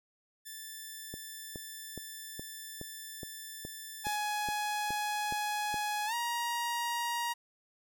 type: tone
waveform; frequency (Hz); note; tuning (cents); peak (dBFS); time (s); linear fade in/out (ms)
5% pulse; 1760; A6; 0; -32; 0.45-4.17; 20
type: click train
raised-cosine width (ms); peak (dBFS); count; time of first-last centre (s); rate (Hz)
2; -28; 12; 1.14-5.743; 2.39
type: tone with pitch glide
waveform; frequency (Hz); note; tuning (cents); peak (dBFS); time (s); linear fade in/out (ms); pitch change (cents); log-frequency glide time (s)
sawtooth; 838 to 946.1; G#5 to A#5; +15 to +25; -28; 4.04-7.34; 20; +210; 6.06-6.14
effects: none